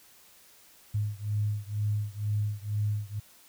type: beating tone pair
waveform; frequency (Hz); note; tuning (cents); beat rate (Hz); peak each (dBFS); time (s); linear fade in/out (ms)
sine; 103.83 / 105.93; G#2 / G#2; 0 / +35; 2.1; -30 / -31; 0.94-3.2; 10
effects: white hiss -57 dBFS RMS until 3.48 s